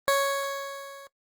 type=tone with level ramp; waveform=20% pulse; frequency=554.4 Hz; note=C#5; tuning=in tune; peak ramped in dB=-14 to -39 dBFS; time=0.08-1.07 s; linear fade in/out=0 ms; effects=noise-tail reverb RT60 0.1 s tail -20 dB re dry + Opus 24 kbps